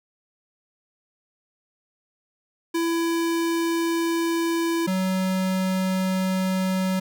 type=tone pair in turn; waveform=square; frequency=333.8 / 187.68 Hz; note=E4 / F#3; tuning=+22 / +25 cents; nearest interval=minor seventh; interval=997 cents; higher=first; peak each=-22 dBFS; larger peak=neither; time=2.74-4.87 / 4.87-7 s; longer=neither; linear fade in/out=10 ms; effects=none